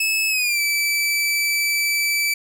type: tone with pitch glide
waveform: sawtooth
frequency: 2600 to 2316 Hz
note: E7 to D7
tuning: -24 to -25 cents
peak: -15 dBFS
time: 0-2.34 s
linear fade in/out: 5 ms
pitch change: -201 cents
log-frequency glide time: 0.29-0.6 s
effects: none